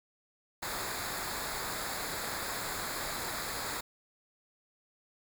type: noise with comb filter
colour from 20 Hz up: pink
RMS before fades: -37 dBFS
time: 0.62-3.81 s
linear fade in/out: 10 ms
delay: 0.34 ms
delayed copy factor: -0.7
effects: none